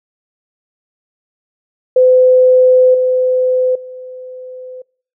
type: tone with level steps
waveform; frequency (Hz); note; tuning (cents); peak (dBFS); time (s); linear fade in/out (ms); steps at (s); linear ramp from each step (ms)
sine; 509; C5; -48; -5 / -10 / -27; 1.96-4.82; 5; 2.94 / 3.75; 5
effects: noise-tail reverb RT60 0.5 s tail -26 dB re dry